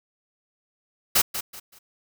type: noise with echo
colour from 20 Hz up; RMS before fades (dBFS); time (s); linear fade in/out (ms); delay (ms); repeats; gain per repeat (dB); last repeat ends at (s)
white; -18; 1.15-1.22; 10; 190; 3; -11; 1.79
effects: none